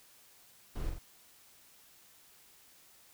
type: noise with echo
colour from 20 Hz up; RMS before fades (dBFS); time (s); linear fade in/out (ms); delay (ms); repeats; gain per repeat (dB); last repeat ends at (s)
brown; -38; 0.75-0.9; 10; 45; 2; -4; 0.99
effects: white hiss -61 dBFS RMS until 3.13 s

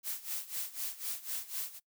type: noise with tremolo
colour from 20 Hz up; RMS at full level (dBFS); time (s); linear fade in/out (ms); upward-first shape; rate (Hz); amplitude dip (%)
blue; -36; 0.03-1.8; 50; sine; 4; 85
effects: noise-tail reverb RT60 0.1 s tail -20 dB re dry

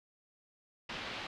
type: low-pass noise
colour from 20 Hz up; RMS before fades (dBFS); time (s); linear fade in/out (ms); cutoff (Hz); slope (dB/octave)
white; -42; 0.89-1.27; 5; 3700; 24
effects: none

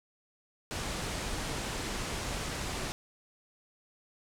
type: low-pass noise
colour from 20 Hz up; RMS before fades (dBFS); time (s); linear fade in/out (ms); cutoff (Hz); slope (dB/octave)
pink; -36; 0.71-2.92; 0; 9500; 24
effects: none

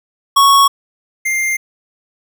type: tone pair in turn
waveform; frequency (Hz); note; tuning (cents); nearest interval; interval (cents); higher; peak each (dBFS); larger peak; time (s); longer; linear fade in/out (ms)
square; 1108.7 / 2104; C#6 / C7; 0 / +9; major seventh; 1109; second; -7 / -15; first; 0.36-0.68 / 1.25-1.57; neither; 10
effects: none

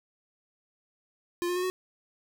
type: tone with pitch steps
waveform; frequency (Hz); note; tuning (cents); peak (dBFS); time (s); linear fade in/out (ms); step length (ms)
square; 349.2 / 355.9 / 362.8 / 369.8; F4 / F4 / F#4 / F#4; 0 / +33 / -34 / -1; -28; 1.42-1.7; 0; 70
effects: none

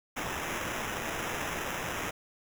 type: noise with sample-and-hold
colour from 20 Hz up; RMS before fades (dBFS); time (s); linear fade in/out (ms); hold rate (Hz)
blue; -35; 0.16-2.11; 10; 4410
effects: none

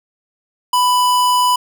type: tone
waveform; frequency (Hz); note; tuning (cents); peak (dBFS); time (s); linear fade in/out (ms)
square; 993; B5; +9; -12; 0.73-1.56; 5
effects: none

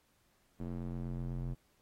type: tone with band-pass filter sweep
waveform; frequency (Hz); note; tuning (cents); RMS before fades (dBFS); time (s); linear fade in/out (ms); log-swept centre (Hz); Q
square; 44; F1; +14; -39; 0.59-1.55; 20; 230 to 130; 1.2
effects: pink hiss -73 dBFS RMS until 1.81 s + AAC 48 kbps

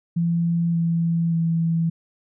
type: tone with pitch steps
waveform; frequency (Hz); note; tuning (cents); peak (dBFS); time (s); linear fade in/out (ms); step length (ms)
sine; 169.2 / 167.26 / 165.34; E3 / E3 / E3; +45 / +26 / +6; -18; 0.16-1.9; 10; 580
effects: none

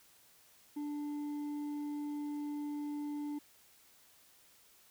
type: tone with hard clipping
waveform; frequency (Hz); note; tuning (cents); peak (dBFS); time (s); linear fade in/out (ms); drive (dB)
sine; 293.7; D4; 0; -38; 0.76-3.39; 10; 4
effects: white hiss -64 dBFS RMS until 4.9 s

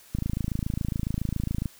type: click train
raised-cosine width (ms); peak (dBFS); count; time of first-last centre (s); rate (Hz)
5; -15; 42; 0.15-1.657; 27.2
effects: white hiss -53 dBFS RMS until 1.79 s

